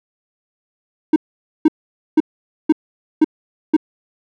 triangle tone bursts, 311.1 Hz, D#4, in tune, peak -5 dBFS, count 6, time 1.13-3.766 s, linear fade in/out 5 ms, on 31 ms, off 490 ms, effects none

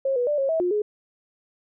sine tone with pitch steps, 539 / 488.9 / 590 / 544 / 647 / 356.9 / 419.3 Hz, C#5 / B4 / D5 / C#5 / E5 / F4 / G#4, -49 / -18 / +8 / -33 / -32 / +38 / +17 cents, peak -20 dBFS, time 0.05-0.82 s, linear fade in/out 5 ms, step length 110 ms, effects none

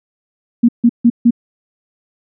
sine tone bursts, 236.4 Hz, A#3, 24 cents sharp, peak -5 dBFS, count 4, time 0.63-1.308 s, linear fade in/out 10 ms, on 57 ms, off 150 ms, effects none

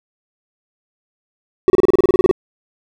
triangle tone bursts, 376.6 Hz, F#4, 31 cents sharp, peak -5 dBFS, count 13, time 1.68-2.312 s, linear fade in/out 0 ms, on 20 ms, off 31 ms, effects none

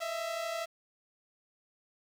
sawtooth tone pair together, 636.7 / 669 Hz, D#5 / E5, +40 / +25 cents, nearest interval minor second, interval 85 cents, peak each -36 / -31 dBFS, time 0-0.66 s, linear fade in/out 20 ms, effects low-pass 8000 Hz 12 dB/octave + 9-bit

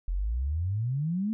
sine exponential sweep, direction up, 41.45 to 226.9 Hz, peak -26 dBFS, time 0.08-1.33 s, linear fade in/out 0 ms, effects none

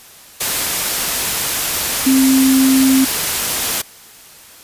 sine tone in noise, 265 Hz, C4, 22 cents sharp, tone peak -9 dBFS, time 2.06-3.05 s, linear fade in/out 10 ms, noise white, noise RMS -18 dBFS, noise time 0.4-3.82 s, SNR +6 dB, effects white hiss -41 dBFS RMS until 4.63 s + resampled to 32000 Hz

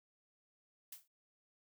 blue noise with exponential decay, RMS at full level -45 dBFS, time 0.92-1.08 s, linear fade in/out 5 ms, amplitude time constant 34 ms, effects none

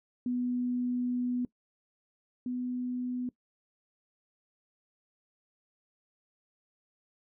sine tone pair in turn, 246.9 / 248.9 Hz, B3 / B3, 0 / +14 cents, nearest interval unison, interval 14 cents, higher second, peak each -28 / -31 dBFS, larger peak first, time 0.26-1.45 / 2.46-3.29 s, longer first, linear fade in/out 2 ms, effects noise-tail reverb RT60 0.1 s tail -20 dB re dry

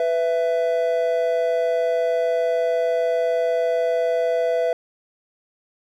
triangle tone pair together, 497.4 / 664 Hz, B4 / E5, +12 / +12 cents, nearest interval perfect fourth, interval 500 cents, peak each -19 dBFS, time 0-4.73 s, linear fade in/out 2 ms, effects none

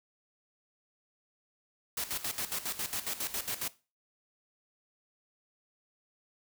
white noise with tremolo, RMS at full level -34 dBFS, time 1.97-3.68 s, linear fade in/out 5 ms, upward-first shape square, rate 7.3 Hz, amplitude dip 75%, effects noise-tail reverb RT60 0.3 s tail -18 dB re dry

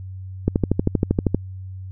click train, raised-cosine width 3 ms, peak -4 dBFS, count 12, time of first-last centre 0.48-1.346 s, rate 12.7 Hz, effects added 94 Hz sine -31 dBFS peak until 1.91 s

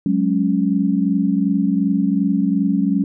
sine chord, F# suspended second, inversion none, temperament equal, 185 / 207.7 / 277.2 Hz, F#3 / G#3 / C#4, 0 / 0 / 0 cents, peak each -19 dBFS, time 0.06-3.04 s, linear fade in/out 2 ms, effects none

